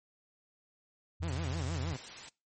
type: tone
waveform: sine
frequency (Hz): 86.2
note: F2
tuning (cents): -22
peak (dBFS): -34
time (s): 1.2-1.94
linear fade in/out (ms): 10
type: tone with vibrato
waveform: sawtooth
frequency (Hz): 146.83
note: D3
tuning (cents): 0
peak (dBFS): -33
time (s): 1.22-1.97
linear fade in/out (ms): 10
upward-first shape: sine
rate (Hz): 6.4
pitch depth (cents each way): 260
type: noise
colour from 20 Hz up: white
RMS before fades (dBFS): -46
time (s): 1.28-2.29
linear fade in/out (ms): 5
effects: noise-tail reverb RT60 0.3 s tail -25 dB re dry + MP3 32 kbps